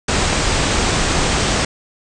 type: low-pass noise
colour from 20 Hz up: pink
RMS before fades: -17 dBFS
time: 0.08-1.65 s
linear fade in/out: 5 ms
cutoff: 8700 Hz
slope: 96 dB/octave
effects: none